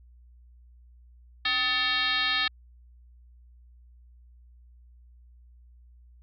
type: tone with frequency modulation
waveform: sine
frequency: 2738 Hz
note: F7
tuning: 35 cents flat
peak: -23 dBFS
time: 1.45-2.48 s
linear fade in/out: 5 ms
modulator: 490 Hz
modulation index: 3
effects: added 60 Hz sine -51 dBFS peak until 6.22 s